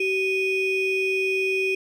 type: ring-modulated tone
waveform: triangle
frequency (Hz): 1432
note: F6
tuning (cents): +43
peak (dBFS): -16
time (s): 0-1.75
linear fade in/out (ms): 5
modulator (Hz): 1050
effects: none